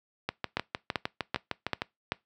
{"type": "two click trains", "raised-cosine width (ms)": 0.3, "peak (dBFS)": [-13, -11], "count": [11, 5], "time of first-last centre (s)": [[0.29, 1.819], [0.57, 2.12]], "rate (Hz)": [6.54, 2.58], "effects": ["noise-tail reverb RT60 0.2 s tail -23 dB re dry", "high-pass 80 Hz 12 dB/octave"]}